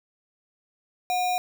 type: tone with sample-and-hold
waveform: sine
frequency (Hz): 726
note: F#5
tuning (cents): -33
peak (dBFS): -22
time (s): 1.1-1.38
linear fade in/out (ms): 0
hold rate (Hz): 3150
effects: none